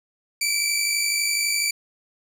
15% pulse tone pair together, 2297 / 2349 Hz, D7 / D7, -39 / 0 cents, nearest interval unison, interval 39 cents, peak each -17 dBFS, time 0.41-1.71 s, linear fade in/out 5 ms, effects none

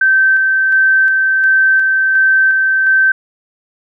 sine tone with tremolo, 1550 Hz, G6, 20 cents flat, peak -7 dBFS, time 0.01-3.12 s, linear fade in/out 5 ms, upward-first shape square, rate 1.4 Hz, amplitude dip 25%, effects none

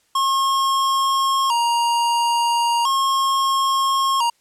square tone with vibrato, 1008 Hz, B5, 35 cents sharp, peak -17 dBFS, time 0.15-4.3 s, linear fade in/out 5 ms, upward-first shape square, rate 0.37 Hz, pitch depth 120 cents each way, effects white hiss -62 dBFS RMS until 4.4 s + low-pass 10000 Hz 12 dB/octave

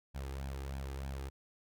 sawtooth tone with flanger, 67.7 Hz, C#2, 40 cents flat, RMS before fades -41 dBFS, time 0.14-1.3 s, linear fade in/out 20 ms, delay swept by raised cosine 1.2 to 2.5 ms, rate 3.2 Hz, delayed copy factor +0.6, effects none

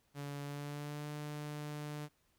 sawtooth tone with pitch glide, 143 to 148.73 Hz, D3 to D3, -46 to +22 cents, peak -37 dBFS, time 0.14-2.09 s, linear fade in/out 50 ms, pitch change +68 cents, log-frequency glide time 0.42-1.09 s, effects pink hiss -75 dBFS RMS until 2.38 s

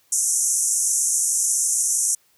pink band-pass noise, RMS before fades -21 dBFS, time 0.12-2.15 s, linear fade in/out 5 ms, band 5900 to 11000 Hz, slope 96 dB/octave, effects white hiss -61 dBFS RMS until 2.37 s

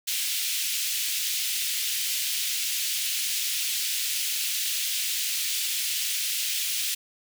pink high-pass noise, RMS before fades -28 dBFS, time 0.07-6.95 s, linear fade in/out 10 ms, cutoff 2600 Hz, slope 24 dB/octave, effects none

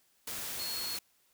sine tone in noise, 4323 Hz, C#8, 44 cents flat, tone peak -37 dBFS, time 0.59-0.97 s, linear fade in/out 5 ms, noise white, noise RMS -39 dBFS, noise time 0.27-0.99 s, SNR -1 dB, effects white hiss -70 dBFS RMS until 1.33 s

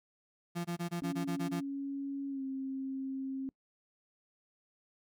35% pulse tone bursts, 172.4 Hz, F3, 22 cents flat, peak -32 dBFS, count 9, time 0.55-1.609 s, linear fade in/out 20 ms, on 99 ms, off 21 ms
sine tone with pitch glide, 277.2 to 267.3 Hz, C#4 to C4, 0 to +37 cents, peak -35 dBFS, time 1.02-3.49 s, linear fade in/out 0 ms, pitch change -63 cents, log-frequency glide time 2.29-2.43 s
effects noise-tail reverb RT60 0.1 s tail -25 dB re dry

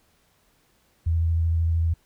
sine tone with vibrato, 82.6 Hz, E2, 4 cents sharp, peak -19 dBFS, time 1.06-1.94 s, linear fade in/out 10 ms, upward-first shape sine, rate 13 Hz, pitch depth 18 cents each way, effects pink hiss -64 dBFS RMS until 2.05 s

